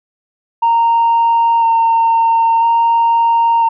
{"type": "tone with vibrato", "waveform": "sine", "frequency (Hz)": 920, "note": "A#5", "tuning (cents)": -23, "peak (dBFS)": -7, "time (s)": [0.62, 3.69], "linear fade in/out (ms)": 10, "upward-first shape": "square", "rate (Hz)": 0.5, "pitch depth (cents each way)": 11, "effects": ["tanh soft clip ceiling -6 dBFS"]}